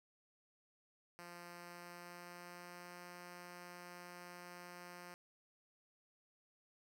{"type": "tone with pitch glide", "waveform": "5% pulse", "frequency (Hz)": [174.2, 176.63], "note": ["F3", "F3"], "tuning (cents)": [-4, 20], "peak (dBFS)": -40, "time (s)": [1.19, 5.14], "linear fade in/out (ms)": 0, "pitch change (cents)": 24, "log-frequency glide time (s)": [1.47, 3.03], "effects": []}